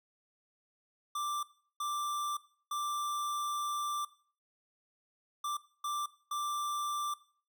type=tone bursts at uneven times; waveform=square; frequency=1178 Hz; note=D6; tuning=5 cents sharp; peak=-34 dBFS; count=6; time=1.15-1.43 / 1.8-2.37 / 2.71-4.05 / 5.44-5.57 / 5.84-6.06 / 6.31-7.14 s; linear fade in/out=5 ms; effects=noise-tail reverb RT60 0.5 s tail -19 dB re dry